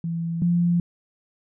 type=tone pair in turn; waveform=sine; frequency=167.1 / 173.09 Hz; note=E3 / F3; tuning=+24 / -15 cents; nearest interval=minor second; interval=61 cents; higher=second; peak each=-24 / -17 dBFS; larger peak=second; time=0.04-0.42 / 0.42-0.8 s; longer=neither; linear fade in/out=2 ms; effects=none